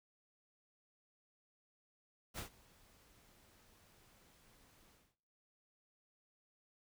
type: noise with ADSR envelope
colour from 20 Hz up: pink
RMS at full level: -43 dBFS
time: 2.34-5.16 s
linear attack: 40 ms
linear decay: 110 ms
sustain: -24 dB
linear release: 250 ms
effects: noise-tail reverb RT60 0.8 s tail -22 dB re dry

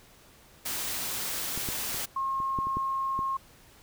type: noise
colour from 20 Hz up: white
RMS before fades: -33 dBFS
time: 0.65-2.06 s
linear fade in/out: 10 ms
type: clicks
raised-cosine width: 3 ms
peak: -24 / -22 / -29 / -30 / -21 / -29 / -21 / -24 dBFS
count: 8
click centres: 1.576 / 1.688 / 1.945 / 2.402 / 2.588 / 2.67 / 2.77 / 3.191 s
type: tone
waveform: sine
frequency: 1075 Hz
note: C6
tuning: 47 cents sharp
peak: -27 dBFS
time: 2.16-3.37 s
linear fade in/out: 5 ms
effects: pink hiss -56 dBFS RMS until 3.82 s

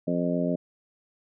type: harmonic tone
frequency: 87.31 Hz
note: F2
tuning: in tune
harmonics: 2 / 3 / 4 / 5 / 6 / 7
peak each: -28 / -28 / -35 / -35 / -35 / -30 dBFS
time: 0.07-0.56 s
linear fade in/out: 10 ms
effects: none

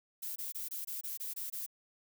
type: noise bursts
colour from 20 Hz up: violet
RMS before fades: -40 dBFS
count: 9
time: 0.22-1.664 s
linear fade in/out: 10 ms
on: 140 ms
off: 23 ms
effects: none

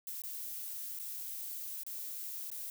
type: noise with dropouts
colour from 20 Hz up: violet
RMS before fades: -42 dBFS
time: 0.07-2.7 s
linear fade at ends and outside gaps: 1 ms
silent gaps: 0.219-0.237 / 0.99-0.997 / 1.834-1.865 / 2.502-2.515 s
effects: none

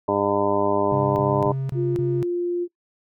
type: harmonic tone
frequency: 100.9 Hz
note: G#2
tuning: 49 cents flat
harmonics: 1 / 2 / 3 / 4 / 5 / 6 / 7 / 8 / 9 / 10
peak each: -34 / -31 / -27 / -24 / -35 / -24 / -33 / -35 / -26 / -28 dBFS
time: 0.08-1.52 s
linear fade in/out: 5 ms
type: tone bursts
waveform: triangle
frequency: 134.4 Hz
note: C3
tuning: 47 cents sharp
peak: -21 dBFS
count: 5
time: 0.92-2.228 s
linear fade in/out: 0 ms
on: 240 ms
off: 27 ms
type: tone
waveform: sine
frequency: 350.3 Hz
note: F4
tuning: 5 cents sharp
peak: -21 dBFS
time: 1.74-2.68 s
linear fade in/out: 50 ms
effects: noise-tail reverb RT60 0.1 s tail -21 dB re dry

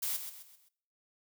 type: noise with echo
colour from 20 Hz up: blue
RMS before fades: -34 dBFS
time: 0.02-0.17 s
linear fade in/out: 10 ms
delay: 130 ms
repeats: 4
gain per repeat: -8 dB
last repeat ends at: 0.69 s
effects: noise-tail reverb RT60 0.6 s tail -20 dB re dry

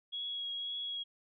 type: tone with vibrato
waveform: sine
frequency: 3322 Hz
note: G#7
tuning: in tune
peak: -36 dBFS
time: 0.12-1.04 s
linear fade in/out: 20 ms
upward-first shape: triangle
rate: 1.9 Hz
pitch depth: 17 cents each way
effects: none

